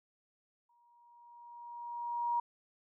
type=tone with exponential growth; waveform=sine; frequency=950 Hz; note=A#5; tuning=33 cents sharp; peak=-28 dBFS; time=0.69-2.4 s; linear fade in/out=5 ms; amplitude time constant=370 ms; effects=none